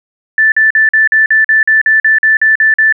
sine tone bursts, 1760 Hz, A6, in tune, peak -5 dBFS, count 14, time 0.38-2.925 s, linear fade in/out 2 ms, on 140 ms, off 45 ms, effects none

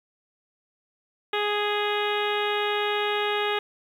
harmonic tone, 415.3 Hz, G#4, in tune, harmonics 1 / 2 / 3 / 4 / 5 / 6 / 7 / 8 / 9, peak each -27 / -30 / -32 / -33 / -34 / -35 / -35 / -36 / -37 dBFS, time 1.33-3.59 s, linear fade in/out 5 ms, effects 9-bit

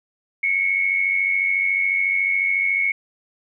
sine tone pair together, 2190 / 2284 Hz, C#7 / D7, -22 / -49 cents, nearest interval minor second, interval 73 cents, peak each -18 / -25 dBFS, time 0.43-2.92 s, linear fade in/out 5 ms, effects none

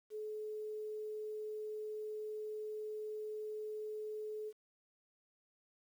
sine tone, 428.1 Hz, A4, 47 cents flat, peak -40 dBFS, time 0.1-4.53 s, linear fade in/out 50 ms, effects 11-bit

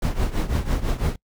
brown noise with tremolo, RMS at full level -19 dBFS, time 0.02-1.16 s, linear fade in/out 5 ms, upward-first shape triangle, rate 6 Hz, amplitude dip 85%, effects noise-tail reverb RT60 0.1 s tail -24 dB re dry

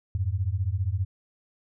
sine beating tone pair, 87.31 / 102.31 Hz, F2 / G#2, 0 / -25 cents, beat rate 15 Hz, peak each -27 dBFS, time 0.15-1.05 s, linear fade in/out 0 ms, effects none

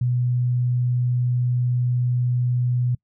sine tone, 123.47 Hz, B2, in tune, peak -18 dBFS, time 0.01-2.95 s, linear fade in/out 5 ms, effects noise-tail reverb RT60 0.1 s tail -26 dB re dry

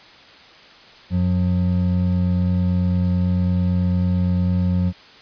triangle tone pair together, 90.94 / 179.9 Hz, F#2 / F#3, -29 / -48 cents, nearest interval octave, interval 1181 cents, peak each -17 dBFS, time 1.1-4.93 s, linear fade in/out 50 ms, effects white hiss -45 dBFS RMS until 5.21 s + resampled to 11025 Hz

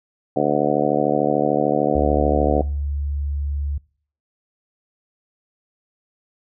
harmonic tone, 73.42 Hz, D2, in tune, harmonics 2 / 3 / 4 / 5 / 6 / 7 / 8 / 9 / 10, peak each -29 / -27 / -23 / -27 / -24 / -23 / -25 / -24 / -24 dBFS, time 0.36-2.62 s, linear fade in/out 5 ms
sine tone, 71.5 Hz, D2, 46 cents flat, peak -21 dBFS, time 1.95-3.78 s, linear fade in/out 5 ms
effects noise-tail reverb RT60 0.5 s tail -24 dB re dry

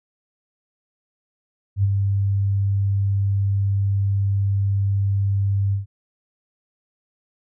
sine tone with ADSR envelope, 99.1 Hz, G2, 19 cents sharp, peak -13 dBFS, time 1.76-5.86 s, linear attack 75 ms, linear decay 33 ms, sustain -4 dB, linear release 130 ms, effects none

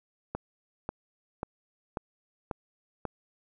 click train, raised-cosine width 1 ms, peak -18 dBFS, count 6, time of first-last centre 0.35-3.053 s, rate 1.85 Hz, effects none

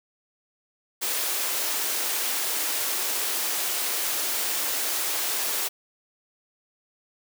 white high-pass noise, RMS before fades -27 dBFS, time 1.01-5.69 s, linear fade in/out 20 ms, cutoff 300 Hz, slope 24 dB/octave, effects none

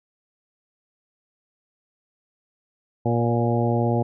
harmonic tone with a mistuned harmonic, 118.3 Hz, A#2, 26 cents sharp, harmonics 1 / 2 / 3 / 4 / 5 / 6 / 7, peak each -22 / -25 / -27 / -28 / -29 / -30 / -30 dBFS, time 3.05-4.03 s, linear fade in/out 10 ms, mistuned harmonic 5, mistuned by -27 cents, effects none

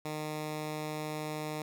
10% pulse tone, 153.2 Hz, D#3, 27 cents flat, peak -27 dBFS, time 0.05-1.62 s, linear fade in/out 2 ms, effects none

